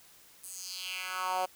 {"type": "tone with high-pass filter sweep", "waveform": "10% pulse", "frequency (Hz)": 185, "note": "F#3", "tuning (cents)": 0, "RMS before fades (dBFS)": -36, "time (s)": [0.43, 1.46], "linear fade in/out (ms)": 10, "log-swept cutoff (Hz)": [9900, 620], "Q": 2.8, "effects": ["white hiss -58 dBFS RMS until 1.55 s"]}